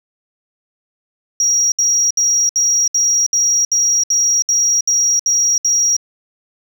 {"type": "tone bursts", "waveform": "sine", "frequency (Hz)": 5690, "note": "F8", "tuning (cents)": 31, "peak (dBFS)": -10, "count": 12, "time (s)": [1.4, 5.966], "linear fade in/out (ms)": 2, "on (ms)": 320, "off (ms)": 66, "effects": ["tanh soft clip ceiling -7 dBFS", "7-bit"]}